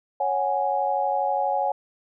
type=chord; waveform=sine; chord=C# suspended fourth; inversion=none; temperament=just; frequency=554.4 / 739.2 / 831.5 Hz; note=C#5 / F#5 / G#5; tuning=0 / -2 / +2 cents; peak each=-27 / -26 / -24 dBFS; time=0.2-1.72 s; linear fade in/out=5 ms; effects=none